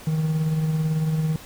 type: tone with tremolo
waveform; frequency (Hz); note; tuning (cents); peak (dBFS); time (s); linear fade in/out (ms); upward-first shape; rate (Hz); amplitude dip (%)
triangle; 157.4; D#3; +20; -16; 0.07-1.36; 2; triangle; 18; 45
effects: pink hiss -43 dBFS RMS until 1.45 s